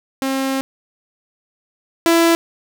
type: tone pair in turn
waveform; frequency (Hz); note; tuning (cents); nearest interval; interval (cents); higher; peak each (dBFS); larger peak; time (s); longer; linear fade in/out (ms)
sawtooth; 267.8 / 334.1; C4 / E4; +40 / +23; major third; 383; second; -14 / -7; second; 0.22-0.61 / 2.06-2.35; first; 0
effects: none